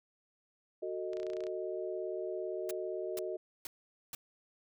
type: chord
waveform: sine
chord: D# diminished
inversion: first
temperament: equal with one note detuned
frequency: 370 / 447.7 / 622.3 Hz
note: F#4 / A4 / D#5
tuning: 0 / +30 / 0 cents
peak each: -38 / -42 / -40 dBFS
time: 0.82-3.37 s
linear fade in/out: 10 ms
type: clicks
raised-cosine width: 0.2 ms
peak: -33 dBFS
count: 11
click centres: 1.133 / 1.17 / 1.2 / 1.231 / 1.267 / 1.301 / 1.334 / 1.368 / 1.406 / 1.438 / 1.468 s
type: noise bursts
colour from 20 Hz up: white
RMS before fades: -42 dBFS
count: 4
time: 2.69-4.15 s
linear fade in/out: 2 ms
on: 20 ms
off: 460 ms
effects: none